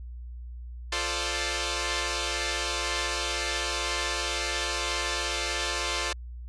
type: chord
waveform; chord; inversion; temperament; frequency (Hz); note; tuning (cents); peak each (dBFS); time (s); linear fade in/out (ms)
5% pulse; D minor seventh; first; equal; 349.2 / 440 / 523.3 / 587.3; F4 / A4 / C5 / D5; 0 / 0 / 0 / 0; -22; 0.92-6.13; 5
effects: added 60 Hz sine -37 dBFS peak until 6.48 s + resampled to 22050 Hz